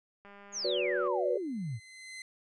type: click train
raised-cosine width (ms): 0.5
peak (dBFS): -38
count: 167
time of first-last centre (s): 0.25-1.076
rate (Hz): 201
type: exponential sweep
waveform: sine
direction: down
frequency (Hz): 6910 to 101.3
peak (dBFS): -33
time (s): 0.52-1.8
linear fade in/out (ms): 50
type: chord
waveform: sine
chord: B minor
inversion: second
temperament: equal with one note detuned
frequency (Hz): 370 / 493.9 / 576.2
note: F#4 / B4 / D5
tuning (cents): 0 / 0 / -33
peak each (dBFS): -33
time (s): 0.64-1.38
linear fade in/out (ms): 10
type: tone with exponential growth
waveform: sawtooth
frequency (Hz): 2055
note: C7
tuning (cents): -32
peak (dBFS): -37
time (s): 0.88-2.22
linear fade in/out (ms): 2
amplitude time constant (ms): 290
effects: resampled to 24000 Hz